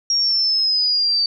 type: linear sweep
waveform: sine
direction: down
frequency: 5610 to 4587 Hz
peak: -15 dBFS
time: 0.1-1.26 s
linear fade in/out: 2 ms
effects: none